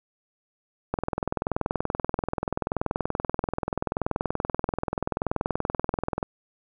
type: click train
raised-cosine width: 1 ms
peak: -11 dBFS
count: 111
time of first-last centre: 0.94-6.228 s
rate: 20.8 Hz
effects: none